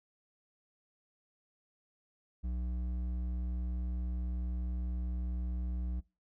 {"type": "tone with hard clipping", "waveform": "sine", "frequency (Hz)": 61.1, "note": "B1", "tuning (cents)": -18, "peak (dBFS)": -35, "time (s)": [2.43, 6.01], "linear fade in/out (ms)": 20, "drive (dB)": 8, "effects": ["noise-tail reverb RT60 0.3 s tail -23 dB re dry"]}